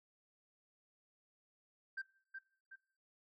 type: tone with echo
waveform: sine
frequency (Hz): 1568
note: G6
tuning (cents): 0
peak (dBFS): -37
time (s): 1.97-2.02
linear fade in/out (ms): 10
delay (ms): 370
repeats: 2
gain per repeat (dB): -7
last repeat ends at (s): 2.76
effects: noise-tail reverb RT60 0.5 s tail -19 dB re dry + tanh soft clip ceiling -38 dBFS